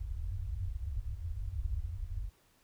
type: low-pass noise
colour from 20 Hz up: white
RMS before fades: -37 dBFS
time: 0-2.3 s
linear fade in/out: 20 ms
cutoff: 100 Hz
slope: 96 dB/octave
effects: pink hiss -68 dBFS RMS until 2.63 s